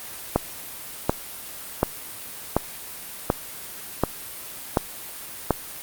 click train, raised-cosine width 1 ms, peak -3 dBFS, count 8, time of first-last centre 0.36-5.507 s, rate 1.36 Hz, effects white hiss -37 dBFS RMS until 5.82 s + Opus 32 kbps

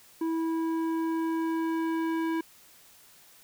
square tone with low-pass filter sweep, 326.4 Hz, E4, 17 cents flat, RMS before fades -29 dBFS, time 0.21-2.41 s, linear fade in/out 5 ms, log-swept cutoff 840 to 2000 Hz, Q 0.92, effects white hiss -56 dBFS RMS until 3.43 s

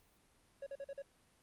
triangle tone bursts, 554.4 Hz, C#5, in tune, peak -40 dBFS, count 5, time 0.62-1.021 s, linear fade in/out 5 ms, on 45 ms, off 44 ms, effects pink hiss -70 dBFS RMS until 1.42 s + Opus 32 kbps

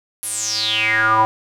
square tone with band-pass filter sweep, 110 Hz, A2, in tune, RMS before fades -18 dBFS, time 0.23-1.25 s, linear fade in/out 0 ms, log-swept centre 11000 to 880 Hz, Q 8.8, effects none

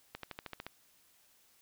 accelerating click train, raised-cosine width 0.3 ms, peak -25 dBFS, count 8, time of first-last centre 0.15-0.666 s, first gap 83 ms, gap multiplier 0.96, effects white hiss -67 dBFS RMS until 1.61 s

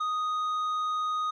sine tone with tanh clipping, 1244.5 Hz, D#6, in tune, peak -28 dBFS, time 0-1.31 s, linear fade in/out 10 ms, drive 6 dB, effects none

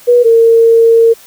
sine tone pair in turn, 485.1 / 457.9 Hz, B4 / A#4, -31 / -31 cents, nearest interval minor second, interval 100 cents, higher first, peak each -3 dBFS, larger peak neither, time 0.07-0.24 / 0.24-1.14 s, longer second, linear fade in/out 20 ms, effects white hiss -39 dBFS RMS until 1.26 s

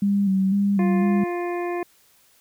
sine tone with vibrato, 196 Hz, G3, in tune, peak -17 dBFS, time 0.02-1.24 s, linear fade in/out 5 ms, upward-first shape square, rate 2 Hz, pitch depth 40 cents each way
harmonic tone, 350.4 Hz, F4, 6 cents sharp, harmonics 1 / 2 / 3 / 5 / 6 / 7, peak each -25 / -31 / -35 / -39 / -41 / -42 dBFS, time 0.79-1.83 s, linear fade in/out 2 ms
effects white hiss -58 dBFS RMS until 2.4 s

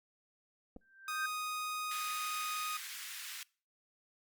clicks, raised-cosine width 2 ms, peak -37 dBFS, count 2, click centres 0.763 / 0.767 s
sine tone with exponential growth, 1568 Hz, G6, in tune, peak -32 dBFS, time 0.81-1.26 s, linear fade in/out 5 ms, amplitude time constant 96 ms
sawtooth tone, 1244.5 Hz, D#6, in tune, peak -33 dBFS, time 1.08-2.77 s, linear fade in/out 2 ms
pink high-pass noise, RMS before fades -45 dBFS, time 1.91-3.43 s, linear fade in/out 2 ms, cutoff 1600 Hz, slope 24 dB/octave
effects noise-tail reverb RT60 0.4 s tail -24 dB re dry + Opus 48 kbps

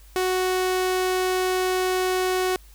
sawtooth tone, 370 Hz, F#4, in tune, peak -17 dBFS, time 0.16-2.56 s, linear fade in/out 0 ms, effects added 50 Hz sine -46 dBFS peak until 2.74 s + white hiss -55 dBFS RMS until 2.74 s

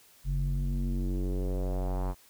square tone with low-pass filter sweep, 46.25 Hz, F#1, in tune, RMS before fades -30 dBFS, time 0.24-2.15 s, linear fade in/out 50 ms, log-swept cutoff 120 to 1000 Hz, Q 2.4, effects white hiss -59 dBFS RMS until 2.29 s

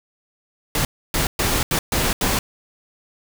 pink noise bursts at uneven times, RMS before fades -20 dBFS, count 6, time 0.75-0.85 / 1.14-1.27 / 1.39-1.63 / 1.71-1.79 / 1.92-2.13 / 2.21-2.39 s, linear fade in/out 2 ms, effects none

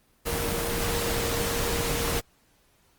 sine tone in noise, 467.9 Hz, A#4, 6 cents sharp, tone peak -32 dBFS, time 0.25-2.21 s, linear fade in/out 20 ms, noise pink, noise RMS -28 dBFS, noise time 0.25-2.21 s, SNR -7 dB, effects pink hiss -64 dBFS RMS until 2.98 s + Opus 24 kbps

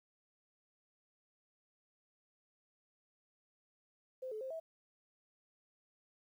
sine tone with pitch steps, 517 / 432.1 / 526 / 649 Hz, C5 / A4 / C5 / E5, -21 / -31 / +9 / -27 cents, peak -40 dBFS, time 4.22-4.6 s, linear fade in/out 10 ms, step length 95 ms, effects 12-bit

